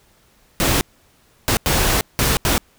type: noise bursts at uneven times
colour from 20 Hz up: pink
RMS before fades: -17 dBFS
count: 5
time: 0.6-0.81 / 1.48-1.57 / 1.66-2.01 / 2.19-2.37 / 2.45-2.58 s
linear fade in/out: 0 ms
effects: pink hiss -56 dBFS RMS until 2.78 s